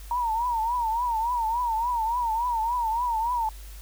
sine tone with vibrato, 932.3 Hz, A#5, in tune, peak -23 dBFS, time 0.11-3.49 s, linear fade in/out 2 ms, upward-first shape triangle, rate 3.5 Hz, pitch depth 130 cents each way, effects added 50 Hz sine -39 dBFS peak until 3.81 s + white hiss -50 dBFS RMS until 3.81 s

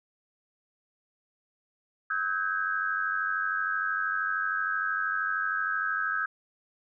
sine tone cluster, 1288 / 1530 / 1623 Hz, E6 / G6 / G#6, -41 / -42 / -40 cents, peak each -31 dBFS, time 2.1-6.26 s, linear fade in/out 5 ms, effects none

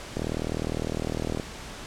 click train, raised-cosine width 2 ms, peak -15 dBFS, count 50, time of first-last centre 0.17-1.398 s, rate 39.9 Hz, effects pink hiss -40 dBFS RMS until 1.86 s + low-pass 8000 Hz 12 dB/octave

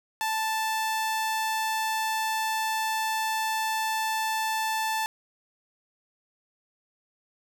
sawtooth tone, 880 Hz, A5, in tune, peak -22 dBFS, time 0.21-5.06 s, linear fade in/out 0 ms, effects none

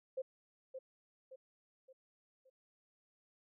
sine tone with echo, 523.3 Hz, C5, in tune, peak -36 dBFS, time 0.17-0.22 s, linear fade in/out 10 ms, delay 570 ms, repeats 4, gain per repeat -7 dB, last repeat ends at 2.5 s, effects none

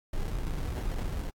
brown noise with sample-and-hold, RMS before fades -32 dBFS, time 0.13-1.3 s, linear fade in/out 5 ms, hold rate 1225 Hz, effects AAC 64 kbps

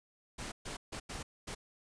pink noise bursts at uneven times, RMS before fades -42 dBFS, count 5, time 0.38-0.52 / 0.65-0.77 / 0.92-1 / 1.09-1.23 / 1.47-1.55 s, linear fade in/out 10 ms, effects resampled to 22050 Hz

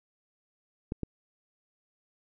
clicks, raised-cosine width 3 ms, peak -19 dBFS, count 2, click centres 0.921 / 1.033 s, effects none

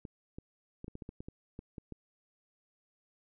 clicks, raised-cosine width 3 ms, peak -30 dBFS, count 12, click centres 0.052 / 0.385 / 0.844 / 0.881 / 0.954 / 1.022 / 1.091 / 1.205 / 1.285 / 1.591 / 1.782 / 1.923 s, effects none

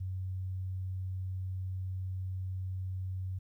sine tone, 93.4 Hz, F#2, 17 cents sharp, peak -34 dBFS, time 0-3.39 s, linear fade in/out 10 ms, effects 12-bit

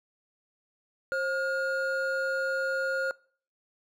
triangle tone pair together, 533.8 / 1425 Hz, C5 / F6, +35 / +34 cents, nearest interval octave + perfect fourth, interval 1699 cents, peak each -28 / -27 dBFS, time 1.12-3.11 s, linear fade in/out 0 ms, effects noise-tail reverb RT60 0.5 s tail -24 dB re dry

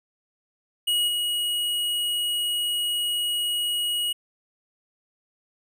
square tone with level steps, 2901 Hz, F#7, 35 cents flat, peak -21 / -24 dBFS, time 0.87-4.13 s, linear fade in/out 10 ms, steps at 1.07 s, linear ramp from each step 20 ms, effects none

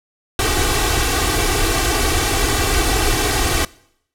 pink noise with comb filter, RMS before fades -17 dBFS, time 0.39-3.65 s, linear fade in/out 2 ms, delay 2.6 ms, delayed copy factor +0.9, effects noise-tail reverb RT60 0.7 s tail -22 dB re dry + low-pass 12000 Hz 12 dB/octave

